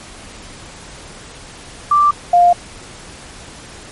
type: tone pair in turn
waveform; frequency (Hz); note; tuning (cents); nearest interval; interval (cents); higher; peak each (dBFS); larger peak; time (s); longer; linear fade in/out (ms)
sine; 1174.7 / 702.9; D6 / F5; 0 / +11; major sixth; 889; first; -8 / -6; second; 1.91-2.11 / 2.33-2.53; neither; 5
effects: pink hiss -36 dBFS RMS until 3.91 s + MP3 48 kbps